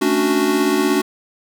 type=chord; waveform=square; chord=D major seventh; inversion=second; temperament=equal; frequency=220 / 277.2 / 293.7 / 370 Hz; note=A3 / C#4 / D4 / F#4; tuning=0 / 0 / 0 / 0 cents; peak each=-24 / -23 / -20 / -19 dBFS; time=0.01-1.02 s; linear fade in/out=10 ms; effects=none